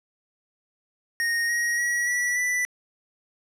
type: tone with pitch steps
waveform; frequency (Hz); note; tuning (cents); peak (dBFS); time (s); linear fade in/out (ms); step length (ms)
square; 1859 / 1888.2 / 1917.9 / 1948 / 1978.7; A#6 / A#6 / A#6 / B6 / B6; -5 / +22 / +49 / -24 / +3; -23; 1.2-2.65; 0; 290
effects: low-pass 12000 Hz 12 dB/octave